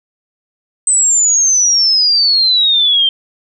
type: exponential sweep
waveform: sine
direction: down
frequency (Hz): 8180 to 3136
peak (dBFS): -8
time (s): 0.87-3.09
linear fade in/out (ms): 2
effects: none